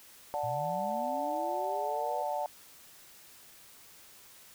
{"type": "chord", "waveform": "sine", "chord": "D major", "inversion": "none", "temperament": "just", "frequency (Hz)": [587.3, 734.2, 881], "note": ["D5", "F#5", "A5"], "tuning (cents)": [0, -14, 2], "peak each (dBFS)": -35, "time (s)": [0.34, 2.46], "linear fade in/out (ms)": 0}
{"type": "linear sweep", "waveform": "sine", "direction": "up", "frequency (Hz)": [109.6, 504], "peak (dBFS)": -39, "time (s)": [0.43, 2.23], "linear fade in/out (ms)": 10}
{"effects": ["white hiss -55 dBFS RMS until 4.54 s"]}